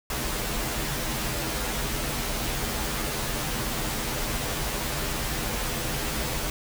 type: noise with comb filter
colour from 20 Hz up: pink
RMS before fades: -29 dBFS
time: 0.1-6.5 s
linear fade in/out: 2 ms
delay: 11 ms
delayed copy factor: -0.95
effects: none